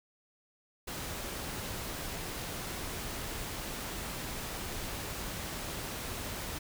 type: noise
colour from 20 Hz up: pink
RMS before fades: -39 dBFS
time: 0.87-6.59 s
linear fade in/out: 10 ms
effects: none